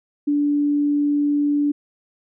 sine tone, 290.7 Hz, D4, 18 cents flat, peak -16 dBFS, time 0.27-1.72 s, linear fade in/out 10 ms, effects none

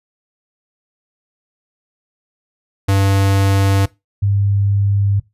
square / sine tone pair in turn, 98 / 100.23 Hz, G2 / G2, 0 / +39 cents, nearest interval unison, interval 39 cents, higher second, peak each -12 dBFS, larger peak neither, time 2.88-3.86 / 4.22-5.2 s, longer neither, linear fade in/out 10 ms, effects noise-tail reverb RT60 0.2 s tail -19 dB re dry + resampled to 32000 Hz

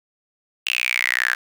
sawtooth tone with high-pass filter sweep, 61.74 Hz, B1, in tune, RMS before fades -22 dBFS, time 0.66-1.35 s, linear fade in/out 5 ms, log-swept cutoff 2800 to 1600 Hz, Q 9.3, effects none

